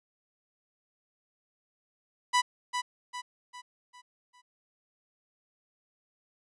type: tone with echo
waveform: sawtooth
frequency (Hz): 989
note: B5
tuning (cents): +2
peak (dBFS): -18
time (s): 2.33-2.42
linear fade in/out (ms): 20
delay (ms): 400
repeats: 5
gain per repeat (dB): -7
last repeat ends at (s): 4.42
effects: resampled to 22050 Hz